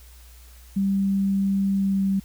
sine tone with pitch glide, 196 to 194.53 Hz, G3 to G3, 0 to -13 cents, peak -19 dBFS, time 0.76-2.2 s, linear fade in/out 10 ms, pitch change -13 cents, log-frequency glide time 1.76-2 s, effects added 60 Hz sine -45 dBFS peak until 2.24 s + white hiss -53 dBFS RMS until 2.24 s

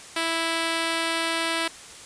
5% pulse tone, 329.6 Hz, E4, in tune, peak -12 dBFS, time 0.16-1.68 s, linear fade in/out 5 ms, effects white hiss -43 dBFS RMS until 2.05 s + resampled to 22050 Hz

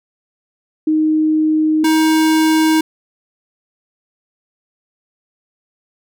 sine / square tone pair in turn, 311.1 / 316 Hz, D#4 / D#4, 0 / +27 cents, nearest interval unison, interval 27 cents, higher second, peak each -11 dBFS, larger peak neither, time 0.87-1.84 / 1.84-2.81 s, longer neither, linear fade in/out 5 ms, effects none

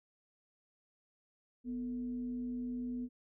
sine tone with frequency modulation, 246.9 Hz, B3, in tune, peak -36 dBFS, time 1.64-3.09 s, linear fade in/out 50 ms, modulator 198 Hz, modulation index 0.25, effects none

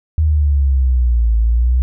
sine exponential two-way sweep, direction down then up, 79.3 to 55 to 63.7 Hz, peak -10 dBFS, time 0.18-1.82 s, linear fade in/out 0 ms, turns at 1.37 s, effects none

